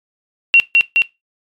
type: tone with echo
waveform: sine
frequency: 2743 Hz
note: F7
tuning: 32 cents flat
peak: -4 dBFS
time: 0.54-0.6 s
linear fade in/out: 0 ms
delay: 210 ms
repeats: 2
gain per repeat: -2 dB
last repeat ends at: 1.02 s
effects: noise-tail reverb RT60 0.2 s tail -19 dB re dry + MP3 96 kbps